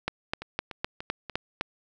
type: two click trains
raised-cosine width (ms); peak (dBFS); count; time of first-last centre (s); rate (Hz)
0.3; -21 / -11; 4 / 7; 0.42-1.297 / 0.08-1.611; 3.42 / 3.92
effects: none